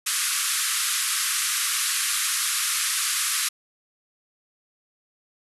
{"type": "band-pass noise", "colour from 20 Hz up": "white", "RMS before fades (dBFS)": -25, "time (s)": [0.06, 3.49], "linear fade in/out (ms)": 10, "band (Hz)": [1100, 12000], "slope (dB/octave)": 96, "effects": []}